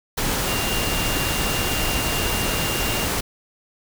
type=tone in noise; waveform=sine; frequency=2794 Hz; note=F7; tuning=in tune; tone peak=-29 dBFS; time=0.47-3.06 s; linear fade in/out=10 ms; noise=pink; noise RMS=-23 dBFS; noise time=0.17-3.21 s; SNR=-9 dB; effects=none